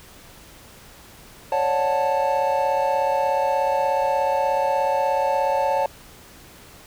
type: chord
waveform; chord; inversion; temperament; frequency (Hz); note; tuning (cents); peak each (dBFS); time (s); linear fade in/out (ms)
triangle; D major seventh; third; just; 550.6 / 587.3 / 734.2 / 881; C#5 / D5 / F#5 / A5; -12 / 0 / -14 / +2; -21 / -26 / -25 / -20; 1.52-5.86; 2
effects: pink hiss -46 dBFS RMS until 6.86 s